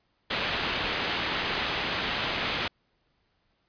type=low-pass noise; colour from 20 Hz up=white; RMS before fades=-30 dBFS; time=0.3-2.68 s; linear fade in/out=5 ms; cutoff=3700 Hz; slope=24 dB/octave; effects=pink hiss -72 dBFS RMS until 3.68 s + resampled to 11025 Hz